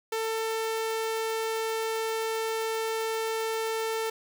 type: tone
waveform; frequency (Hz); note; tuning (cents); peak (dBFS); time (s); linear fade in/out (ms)
sawtooth; 446.2; A4; +24; -24; 0.12-4.1; 5
effects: none